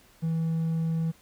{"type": "tone", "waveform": "triangle", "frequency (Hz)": 163, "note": "E3", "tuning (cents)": -19, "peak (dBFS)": -22, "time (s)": [0.22, 1.12], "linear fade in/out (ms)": 20, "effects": ["tanh soft clip ceiling -18 dBFS", "pink hiss -58 dBFS RMS until 1.21 s"]}